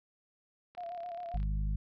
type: click train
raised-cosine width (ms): 0.3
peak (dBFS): -39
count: 25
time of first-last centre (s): 0.75-1.43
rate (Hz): 35.3
type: tone with vibrato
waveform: sine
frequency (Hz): 696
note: F5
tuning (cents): -6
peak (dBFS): -38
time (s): 0.77-1.37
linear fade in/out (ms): 10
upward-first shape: square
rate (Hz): 7.4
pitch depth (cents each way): 39
type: harmonic tone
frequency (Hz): 51.1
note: G#1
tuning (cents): -27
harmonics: 1 / 2 / 3 / 4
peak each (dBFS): -30 / -42 / -40 / -47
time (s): 1.34-1.76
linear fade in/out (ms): 5
effects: none